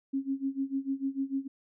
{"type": "tone with tremolo", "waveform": "sine", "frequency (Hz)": 271.6, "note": "C#4", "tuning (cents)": -35, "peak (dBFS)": -26, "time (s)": [0.13, 1.48], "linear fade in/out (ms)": 10, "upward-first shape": "sine", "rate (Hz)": 6.7, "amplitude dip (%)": 90, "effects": []}